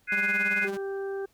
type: chord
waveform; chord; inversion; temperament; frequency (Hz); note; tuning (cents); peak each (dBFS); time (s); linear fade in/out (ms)
sine; Ab dominant seventh; third; equal; 1480 / 1661.2 / 2093 / 2489; Gb6 / Ab6 / C7 / Eb7; 0 / 0 / 0 / 0; -28 / -32 / -28 / -29; 0.07-0.69; 50
type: tone with tremolo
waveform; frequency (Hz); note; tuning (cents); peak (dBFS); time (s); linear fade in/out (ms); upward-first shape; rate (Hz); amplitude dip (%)
sawtooth; 199.3; G3; +29; -29; 0.12-0.77; 0; sine; 18; 65
type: harmonic tone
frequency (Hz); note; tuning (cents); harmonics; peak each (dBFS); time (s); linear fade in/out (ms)
392; G4; 0; 1 / 2 / 3 / 4; -30 / -43 / -51 / -44; 0.64-1.26; 10
effects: pink hiss -66 dBFS RMS until 1.33 s

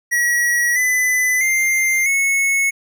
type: tone with pitch steps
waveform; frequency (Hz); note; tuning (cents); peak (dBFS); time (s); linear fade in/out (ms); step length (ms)
square; 1918 / 2006 / 2099 / 2196; A#6 / B6 / C7 / C#7; +49 / +26 / +5 / -17; -15; 0.11-2.71; 20; 650
effects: none

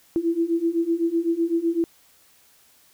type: beating tone pair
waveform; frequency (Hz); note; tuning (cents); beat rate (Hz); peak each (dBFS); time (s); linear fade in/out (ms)
sine; 330 / 337.9; E4 / E4; +2 / +43; 7.9; -24 / -22; 0.16-1.84; 0
effects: white hiss -57 dBFS RMS until 2.93 s

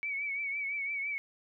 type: tone with vibrato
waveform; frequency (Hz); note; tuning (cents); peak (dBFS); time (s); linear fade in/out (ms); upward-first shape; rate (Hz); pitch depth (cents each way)
sine; 2261; C#7; +34; -32; 0.03-1.18; 0; triangle; 5.9; 66
effects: none

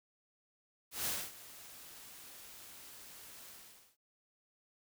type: noise with ADSR envelope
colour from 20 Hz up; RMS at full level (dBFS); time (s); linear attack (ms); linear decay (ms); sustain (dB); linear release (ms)
white; -35; 0.91-3.97; 150; 250; -18; 460
effects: none

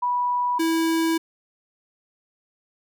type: tone pair in turn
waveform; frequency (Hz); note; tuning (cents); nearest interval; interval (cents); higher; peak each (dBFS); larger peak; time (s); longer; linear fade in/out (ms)
sine / square; 980 / 327; B5 / E4; -14 / -14; octave + perfect fifth; 1900; first; -20; neither; 0.02-0.59 / 0.59-1.18; second; 10
effects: none

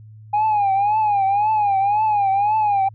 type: tone with vibrato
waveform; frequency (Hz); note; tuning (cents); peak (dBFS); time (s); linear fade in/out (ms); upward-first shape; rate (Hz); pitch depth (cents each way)
sine; 821; G#5; -20; -13; 0.33-2.89; 10; triangle; 1.9; 120
effects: tanh soft clip ceiling -13 dBFS + added 108 Hz sine -39 dBFS peak until 2.94 s

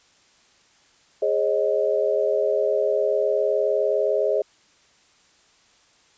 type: chord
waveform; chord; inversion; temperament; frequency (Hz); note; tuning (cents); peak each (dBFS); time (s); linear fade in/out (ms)
sine; Ab suspended fourth; none; equal with one note detuned; 415.3 / 542.6 / 622.3; Ab4 / Db5 / Eb5; 0 / -37 / 0; -23; 1.22-4.42; 5
effects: white hiss -58 dBFS RMS until 6.17 s + resampled to 16000 Hz

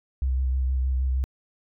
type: tone with vibrato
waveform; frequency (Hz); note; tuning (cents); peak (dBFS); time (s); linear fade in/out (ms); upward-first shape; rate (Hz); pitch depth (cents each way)
sine; 65; C2; -11; -20; 0.22-1.24; 0; square; 6.4; 22
effects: tanh soft clip ceiling -17 dBFS

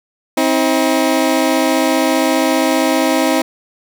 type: tone pair together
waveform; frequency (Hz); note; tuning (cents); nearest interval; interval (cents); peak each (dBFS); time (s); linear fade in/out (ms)
20% pulse; 264.9 / 320; C4 / D#4; +22 / +49; minor third; 327; -10; 0.37-3.42; 5
effects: none

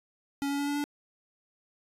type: tone with pitch steps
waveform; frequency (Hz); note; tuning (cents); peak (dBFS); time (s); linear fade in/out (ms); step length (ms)
square; 280.3 / 282.7 / 285.2 / 287.7 / 290.2; C#4 / C#4 / C#4 / D4 / D4; +19 / +34 / +49 / -36 / -21; -29; 0.42-0.84; 0; 84
effects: resampled to 32000 Hz

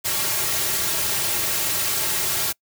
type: noise with comb filter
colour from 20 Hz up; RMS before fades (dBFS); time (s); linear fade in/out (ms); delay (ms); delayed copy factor
white; -23; 0.04-2.53; 20; 4; -0.75
effects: noise-tail reverb RT60 0.1 s tail -25 dB re dry

